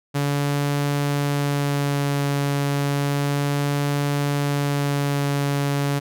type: tone with vibrato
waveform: sawtooth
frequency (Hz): 142.6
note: C#3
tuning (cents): +49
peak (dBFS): -16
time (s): 0.14-6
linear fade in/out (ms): 20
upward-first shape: sine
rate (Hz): 0.32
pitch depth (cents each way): 11
effects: none